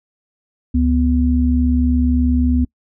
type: tone pair together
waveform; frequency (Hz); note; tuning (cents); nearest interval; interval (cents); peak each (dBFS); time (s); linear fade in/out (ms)
sine; 71.5 / 248; D2 / B3; -46 / +7; octave + minor seventh; 2153; -15; 0.74-2.65; 10
effects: noise-tail reverb RT60 0.1 s tail -25 dB re dry